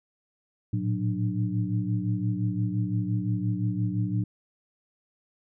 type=tone cluster; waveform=sine; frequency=110.6 / 116.4 / 183.1 / 296.6 Hz; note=A2 / A#2 / F#3 / D4; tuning=+9 / -2 / -18 / +17 cents; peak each=-29 / -29 / -30 / -34 dBFS; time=0.73-4.24 s; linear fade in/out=5 ms; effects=none